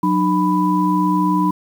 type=tone cluster; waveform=sine; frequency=183.1 / 302.6 / 992 Hz; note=F#3 / D#4 / B5; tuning=-18 / -48 / +7 cents; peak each=-18 dBFS; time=0.03-1.51 s; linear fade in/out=5 ms; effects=7-bit